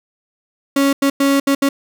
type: tone bursts at uneven times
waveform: 35% pulse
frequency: 277.2 Hz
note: C#4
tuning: in tune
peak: -10 dBFS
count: 5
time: 0.76-0.93 / 1.02-1.1 / 1.2-1.4 / 1.47-1.55 / 1.62-1.69 s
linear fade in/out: 5 ms
effects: none